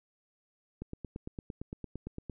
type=click train; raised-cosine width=3 ms; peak=-26 dBFS; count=14; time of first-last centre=0.82-2.297 s; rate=8.8 Hz; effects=none